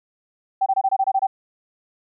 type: tone bursts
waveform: sine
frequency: 774 Hz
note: G5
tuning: 22 cents flat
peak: -15 dBFS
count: 9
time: 0.61-1.27 s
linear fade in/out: 10 ms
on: 52 ms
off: 24 ms
effects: none